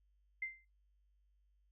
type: tone with exponential decay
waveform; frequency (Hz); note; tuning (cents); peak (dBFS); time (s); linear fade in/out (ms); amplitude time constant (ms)
sine; 2084; C7; -7; -35; 0.42-0.65; 5; 49
effects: noise-tail reverb RT60 0.2 s tail -18 dB re dry + added 50 Hz sine -70 dBFS peak until 1.71 s